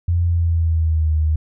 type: tone with pitch glide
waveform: sine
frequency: 86.2 to 77.69 Hz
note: F2 to D#2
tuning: -22 to -2 cents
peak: -14 dBFS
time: 0.08-1.36 s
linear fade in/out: 5 ms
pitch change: -180 cents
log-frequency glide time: 0.25-1.14 s
effects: none